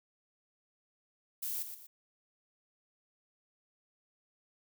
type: noise with echo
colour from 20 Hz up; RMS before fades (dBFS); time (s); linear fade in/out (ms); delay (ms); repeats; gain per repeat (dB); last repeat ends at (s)
violet; -37; 1.42-1.63; 10; 120; 2; -8; 1.87
effects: none